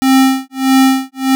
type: tone with tremolo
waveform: square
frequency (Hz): 264.8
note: C4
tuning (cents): +21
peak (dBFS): -6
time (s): 0.02-1.35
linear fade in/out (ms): 0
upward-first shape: sine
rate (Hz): 1.6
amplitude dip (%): 100
effects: none